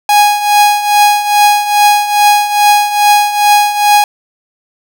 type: tone with tremolo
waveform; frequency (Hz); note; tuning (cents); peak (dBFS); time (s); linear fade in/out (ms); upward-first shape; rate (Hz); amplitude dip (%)
45% pulse; 828; G#5; -5; -3; 0.09-4.04; 2; triangle; 2.4; 75
effects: none